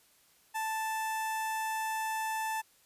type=tone with notch filter; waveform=sawtooth; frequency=880 Hz; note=A5; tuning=in tune; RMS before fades=-34 dBFS; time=0.54-2.62 s; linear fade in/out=20 ms; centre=4200 Hz; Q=1.4; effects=white hiss -65 dBFS RMS until 2.85 s + resampled to 32000 Hz